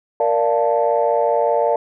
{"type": "chord", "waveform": "sine", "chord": "Bb major seventh", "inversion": "none", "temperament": "equal with one note detuned", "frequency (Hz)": [466.2, 587.3, 692.8, 880], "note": ["Bb4", "D5", "F5", "A5"], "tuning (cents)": [0, 0, -14, 0], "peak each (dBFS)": [-19, -18, -20, -21], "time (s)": [0.2, 1.76], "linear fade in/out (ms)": 2, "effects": ["tanh soft clip ceiling -5 dBFS"]}